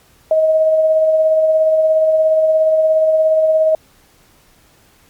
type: tone with tremolo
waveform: sine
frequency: 632 Hz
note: D#5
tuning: 27 cents sharp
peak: -8 dBFS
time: 0.31-3.75 s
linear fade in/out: 2 ms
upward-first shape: sine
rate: 17 Hz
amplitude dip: 30%
effects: pink hiss -51 dBFS RMS until 5.09 s + MP3 96 kbps